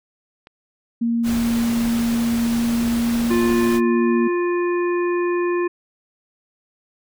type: clicks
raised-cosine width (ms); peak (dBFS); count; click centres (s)
0.3; -27; 2; 0.471 / 1.408
type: tone with pitch glide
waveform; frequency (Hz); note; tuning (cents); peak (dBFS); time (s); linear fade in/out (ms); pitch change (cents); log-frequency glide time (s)
sine; 233.1 to 235.5; A#3 to A#3; 0 to +18; -17; 1.01-4.28; 10; +18; 2.37-3.68
type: noise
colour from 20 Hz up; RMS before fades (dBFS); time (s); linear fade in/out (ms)
pink; -30; 1.23-3.81; 50
type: harmonic tone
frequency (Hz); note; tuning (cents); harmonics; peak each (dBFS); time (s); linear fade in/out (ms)
351.1; F4; +9; 1 / 3 / 5 / 7; -18 / -28 / -32 / -35; 3.3-5.68; 10
effects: none